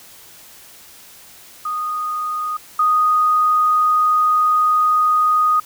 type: tone pair in turn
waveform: sine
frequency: 1237 / 1241.6 Hz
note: D#6 / D#6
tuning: -10 / -4 cents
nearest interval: unison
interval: 6 cents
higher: second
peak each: -20 / -12 dBFS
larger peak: second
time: 1.65-2.57 / 2.79-5.6 s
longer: second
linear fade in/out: 5 ms
effects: white hiss -43 dBFS RMS until 5.65 s